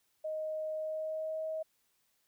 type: tone with pitch glide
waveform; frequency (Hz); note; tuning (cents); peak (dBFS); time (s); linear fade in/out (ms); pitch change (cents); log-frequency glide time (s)
sine; 624 to 633.8; D#5 to D#5; +5 to +32; -34; 0.24-1.63; 10; +27; 0.75-1.44
effects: white hiss -75 dBFS RMS until 2.27 s